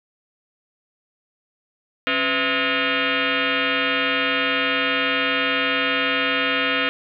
sine tone with frequency modulation, 503 Hz, B4, 32 cents sharp, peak -18 dBFS, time 2.07-6.89 s, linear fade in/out 0 ms, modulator 388 Hz, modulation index 7.1, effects none

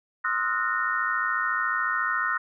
sine tone cluster, 1050 / 1259 / 1353 / 1467 / 1839 Hz, C6 / D#6 / E6 / F#6 / A#6, +6 / +20 / +45 / -15 / -24 cents, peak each -33 / -30 / -31 / -28 / -29 dBFS, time 0.24-2.38 s, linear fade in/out 10 ms, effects none

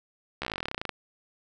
slowing click train, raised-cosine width 0.3 ms, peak -15 dBFS, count 20, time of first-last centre 0.42-0.893 s, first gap 14 ms, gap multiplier 1.06, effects none

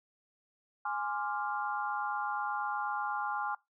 sine chord, D half-diminished seventh, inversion second, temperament equal, 830.6 / 1046.5 / 1174.7 / 1396.9 Hz, Ab5 / C6 / D6 / F6, 0 / 0 / 0 / 0 cents, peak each -35 / -39 / -40 / -38 dBFS, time 0.85-3.55 s, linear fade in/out 5 ms, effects noise-tail reverb RT60 0.2 s tail -22 dB re dry

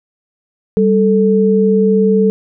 sine tone pair together, 196 / 439.6 Hz, G3 / A4, 0 / -2 cents, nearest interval octave + major second, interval 1398 cents, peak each -11 dBFS, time 0.77-2.3 s, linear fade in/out 0 ms, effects none

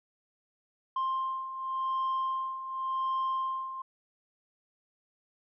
sine beating tone pair, 1053 / 1053.9 Hz, C6 / C6, +11 / +12 cents, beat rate 0.9 Hz, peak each -34 / -29 dBFS, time 0.96-3.82 s, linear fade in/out 5 ms, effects tanh soft clip ceiling -26 dBFS

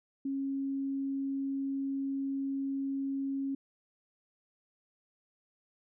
sine tone, 273.2 Hz, C#4, 25 cents flat, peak -31 dBFS, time 0.25-3.55 s, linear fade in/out 5 ms, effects none

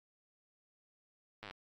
slowing click train, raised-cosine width 0.3 ms, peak -30 dBFS, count 9, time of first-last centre 1.43-1.51 s, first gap 9 ms, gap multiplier 1.03, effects AAC 32 kbps

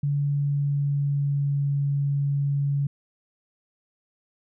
sine tone with pitch glide, 143.1 to 141.29 Hz, D3 to C#3, -45 to +33 cents, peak -21 dBFS, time 0.03-2.87 s, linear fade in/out 5 ms, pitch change -22 cents, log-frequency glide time 0.21-1.71 s, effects none

